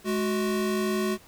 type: tone pair together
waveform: square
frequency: 211.4 / 369.6 Hz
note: G#3 / F#4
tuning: +31 / -2 cents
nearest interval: minor seventh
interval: 967 cents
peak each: -28 dBFS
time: 0.04-1.18 s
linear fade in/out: 50 ms
effects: pink hiss -53 dBFS RMS until 1.27 s